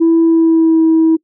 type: tone with pitch glide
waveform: sine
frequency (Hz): 330 to 322.8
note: E4 to E4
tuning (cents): +2 to -36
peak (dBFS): -5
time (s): 0-1.17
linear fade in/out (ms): 20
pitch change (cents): -38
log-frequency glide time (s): 0.22-0.83
effects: noise-tail reverb RT60 0.1 s tail -24 dB re dry + tanh soft clip ceiling -4 dBFS